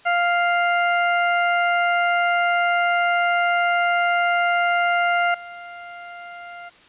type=tone with level steps; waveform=20% pulse; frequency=698.5 Hz; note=F5; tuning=in tune; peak=-12 / -30 dBFS; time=0.05-6.7 s; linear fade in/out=20 ms; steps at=5.34 s; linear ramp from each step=5 ms; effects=white hiss -50 dBFS RMS until 6.88 s + resampled to 8000 Hz